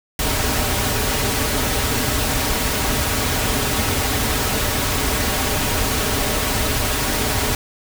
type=noise with comb filter; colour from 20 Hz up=pink; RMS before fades=-20 dBFS; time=0.19-7.55 s; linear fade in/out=2 ms; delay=5.8 ms; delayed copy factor=-0.55; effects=none